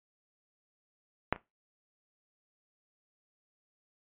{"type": "clicks", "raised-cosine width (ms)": 0.5, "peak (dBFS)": [-10, -30], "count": 2, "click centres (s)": [1.326, 1.361], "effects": ["noise-tail reverb RT60 0.2 s tail -19 dB re dry", "resampled to 8000 Hz"]}